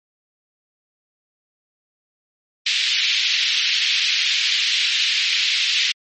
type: band-pass noise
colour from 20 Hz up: white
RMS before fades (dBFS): -20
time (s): 2.66-5.92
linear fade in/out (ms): 5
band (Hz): 2300 to 4200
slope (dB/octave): 24
effects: MP3 32 kbps